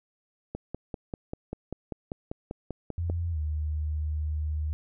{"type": "click train", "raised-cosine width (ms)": 2, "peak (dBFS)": -20, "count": 14, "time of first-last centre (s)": [0.55, 3.099], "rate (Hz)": 5.1}
{"type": "tone with pitch glide", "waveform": "sine", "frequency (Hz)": [85.2, 76.34], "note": ["F2", "D#2"], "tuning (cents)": [-42, -32], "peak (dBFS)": -27, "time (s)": [2.98, 4.73], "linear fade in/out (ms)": 0, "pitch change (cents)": -190, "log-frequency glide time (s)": [3.31, 3.38]}
{"effects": []}